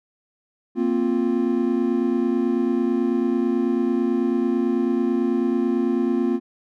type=chord; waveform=triangle; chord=Bb suspended second; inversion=none; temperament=just; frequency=233.1 / 262.2 / 349.6 Hz; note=Bb3 / C4 / F4; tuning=0 / +4 / +2 cents; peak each=-21 dBFS; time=0.75-6.4 s; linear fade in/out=50 ms; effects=none